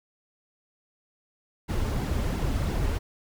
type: noise with flanger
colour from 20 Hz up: brown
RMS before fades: -27 dBFS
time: 1.68-2.99 s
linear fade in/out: 20 ms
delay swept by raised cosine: 1.6 to 6.3 ms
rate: 2.9 Hz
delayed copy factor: -0.65
effects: none